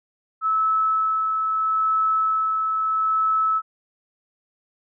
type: tone with tremolo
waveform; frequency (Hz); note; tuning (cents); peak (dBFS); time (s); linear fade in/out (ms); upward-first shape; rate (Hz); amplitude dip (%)
sine; 1302; E6; -22; -17; 0.41-3.62; 50; sine; 0.77; 30
effects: none